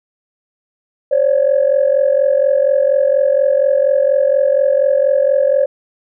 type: tone pair together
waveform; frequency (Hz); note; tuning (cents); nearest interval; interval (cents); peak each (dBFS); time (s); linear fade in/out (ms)
sine; 532 / 576.2; C5 / D5; +29 / -33; minor second; 138; -12; 1.11-5.66; 10
effects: tanh soft clip ceiling -4 dBFS